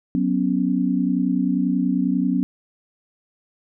sine chord, F# suspended fourth, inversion none, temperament equal, 185 / 246.9 / 277.2 Hz, F#3 / B3 / C#4, 0 / 0 / 0 cents, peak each -22 dBFS, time 0.15-2.43 s, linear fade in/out 0 ms, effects none

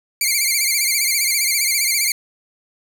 10% pulse tone with vibrato, 2217 Hz, C#7, in tune, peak -7 dBFS, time 0.21-2.12 s, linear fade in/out 2 ms, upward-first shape sine, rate 15 Hz, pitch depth 110 cents each way, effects none

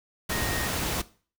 sine tone in noise, 1864.7 Hz, A#6, in tune, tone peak -34 dBFS, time 0.31-0.68 s, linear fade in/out 10 ms, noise pink, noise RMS -29 dBFS, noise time 0.29-1.02 s, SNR -8 dB, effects noise-tail reverb RT60 0.4 s tail -18 dB re dry

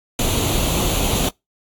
pink noise with comb filter, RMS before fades -19 dBFS, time 0.19-1.29 s, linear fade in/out 2 ms, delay 0.29 ms, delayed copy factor +0.65, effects noise-tail reverb RT60 0.2 s tail -26 dB re dry + AAC 64 kbps

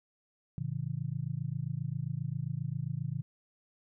sine chord, A major, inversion none, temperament just, 110 / 137.5 / 165 Hz, A2 / C#3 / E3, 0 / -14 / +2 cents, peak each -39 / -35 / -38 dBFS, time 0.58-3.22 s, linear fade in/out 0 ms, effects none

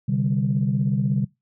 sine chord, C suspended second, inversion none, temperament just, 130.81 / 147.16 / 196.22 Hz, C3 / D3 / G3, 0 / +4 / +2 cents, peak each -22 / -23 / -23 dBFS, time 0.08-1.25 s, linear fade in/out 10 ms, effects noise-tail reverb RT60 0.2 s tail -22 dB re dry + tanh soft clip ceiling -11 dBFS

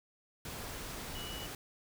sine tone in noise, 2939 Hz, F#7, 12 cents flat, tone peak -45 dBFS, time 1.15-1.46 s, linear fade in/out 2 ms, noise pink, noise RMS -43 dBFS, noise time 0.45-1.55 s, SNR -5 dB, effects none

